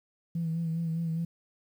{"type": "tone with vibrato", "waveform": "sine", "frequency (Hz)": 164.81, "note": "E3", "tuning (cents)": 0, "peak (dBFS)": -27, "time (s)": [0.35, 1.25], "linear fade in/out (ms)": 5, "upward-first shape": "sine", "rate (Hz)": 4.9, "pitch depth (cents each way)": 38, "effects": ["tanh soft clip ceiling -24 dBFS", "10-bit"]}